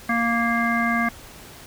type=harmonic tone; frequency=233.1 Hz; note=A#3; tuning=in tune; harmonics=1 / 3 / 5 / 7 / 9; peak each=-23 / -27 / -26 / -26 / -26 dBFS; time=0.09-1.09 s; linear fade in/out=5 ms; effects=pink hiss -43 dBFS RMS until 1.66 s